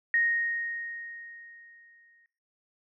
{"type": "tone with exponential decay", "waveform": "sine", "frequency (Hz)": 1864.7, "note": "A#6", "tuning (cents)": 0, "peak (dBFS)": -21, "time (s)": [0.14, 2.26], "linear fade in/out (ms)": 1, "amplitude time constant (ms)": 460, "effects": ["noise-tail reverb RT60 0.5 s tail -19 dB re dry"]}